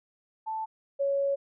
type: tone pair in turn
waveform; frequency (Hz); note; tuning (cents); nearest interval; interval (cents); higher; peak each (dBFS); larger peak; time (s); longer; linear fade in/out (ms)
sine; 880 / 556.6; A5 / C#5; 0 / +7; minor sixth; 793; first; -30 / -24; second; 0.46-0.66 / 0.99-1.36; second; 20
effects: none